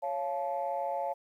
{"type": "chord", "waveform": "sine", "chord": "Db augmented", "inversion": "none", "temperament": "just", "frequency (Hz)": [554.4, 693, 866.2], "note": ["Db5", "F5", "A5"], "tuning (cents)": [0, -14, -27], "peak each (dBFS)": -34, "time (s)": [0.02, 1.14], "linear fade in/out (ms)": 20, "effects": ["tanh soft clip ceiling -23 dBFS", "11-bit"]}